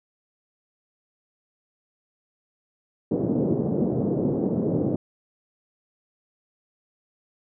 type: band-pass noise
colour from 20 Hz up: pink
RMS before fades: -24 dBFS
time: 3.11-4.96 s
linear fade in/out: 5 ms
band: 140 to 490 Hz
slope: 24 dB/octave
effects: none